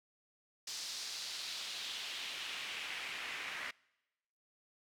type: noise with band-pass filter sweep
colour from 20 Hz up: pink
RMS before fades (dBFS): -43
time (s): 0.67-3.71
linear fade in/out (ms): 5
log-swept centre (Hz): 5300 to 2000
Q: 2
effects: noise-tail reverb RT60 1.0 s tail -25 dB re dry